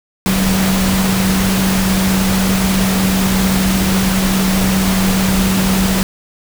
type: tone in noise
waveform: sine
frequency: 190 Hz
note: F#3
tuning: 46 cents sharp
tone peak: -13 dBFS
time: 0.26-6.03 s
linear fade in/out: 0 ms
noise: pink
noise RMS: -18 dBFS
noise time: 0.26-6.03 s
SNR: +2 dB
effects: none